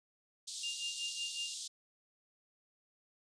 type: band-pass noise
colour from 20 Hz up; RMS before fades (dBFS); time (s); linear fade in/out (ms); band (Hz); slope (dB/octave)
pink; -44; 0.47-1.68; 10; 3500 to 9200; 48
type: tone with tremolo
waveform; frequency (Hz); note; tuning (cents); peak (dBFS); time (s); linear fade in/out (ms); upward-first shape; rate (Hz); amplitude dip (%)
sine; 2806; F7; +8; -36; 0.63-1.54; 5; sine; 5.4; 80
effects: resampled to 22050 Hz